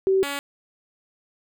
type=tone pair in turn; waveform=sine / 5% pulse; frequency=383.6 / 282.4 Hz; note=G4 / C#4; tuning=-37 / +32 cents; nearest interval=perfect fourth; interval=531 cents; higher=first; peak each=-16 dBFS; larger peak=neither; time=0.07-0.23 / 0.23-0.39 s; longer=neither; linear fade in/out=0 ms; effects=none